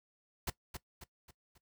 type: noise with echo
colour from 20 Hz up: pink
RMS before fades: -36 dBFS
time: 0.47-0.5 s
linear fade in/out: 5 ms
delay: 270 ms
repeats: 4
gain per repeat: -7 dB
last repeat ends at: 1.58 s
effects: noise-tail reverb RT60 0.1 s tail -18 dB re dry